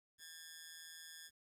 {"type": "ring-modulated tone", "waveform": "10% pulse", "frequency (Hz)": 1700, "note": "G#6", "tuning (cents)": 40, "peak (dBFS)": -40, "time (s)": [0.18, 1.31], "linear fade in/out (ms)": 50, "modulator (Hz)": 80.8, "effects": ["12-bit"]}